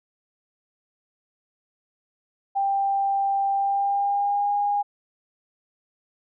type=tone with pitch glide; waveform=sine; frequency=790 to 816.4 Hz; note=G5 to G#5; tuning=+13 to -30 cents; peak=-20 dBFS; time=2.55-4.83 s; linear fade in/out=20 ms; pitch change=+57 cents; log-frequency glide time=3.53-4.53 s; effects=none